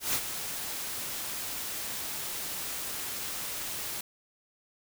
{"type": "noise with ADSR envelope", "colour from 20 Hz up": "white", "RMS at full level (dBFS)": -27, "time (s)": [0, 4.01], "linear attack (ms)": 140, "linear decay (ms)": 59, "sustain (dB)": -9, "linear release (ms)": 4, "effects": []}